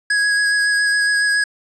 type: tone with vibrato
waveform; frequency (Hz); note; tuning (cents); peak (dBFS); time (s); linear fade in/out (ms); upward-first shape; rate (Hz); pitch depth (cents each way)
square; 1661.2; G#6; 0; -15; 0.1-1.44; 5; sine; 7.2; 13
effects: resampled to 24000 Hz + 9-bit